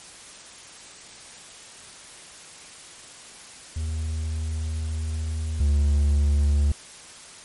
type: tone pair in turn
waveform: triangle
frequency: 79 / 72.43 Hz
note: D#2 / D2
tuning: +27 / -23 cents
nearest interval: major second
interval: 150 cents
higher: first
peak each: -23 / -15 dBFS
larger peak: second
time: 3.76-5.6 / 5.6-6.72 s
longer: first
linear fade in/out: 5 ms
effects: white hiss -44 dBFS RMS until 7.44 s + MP3 48 kbps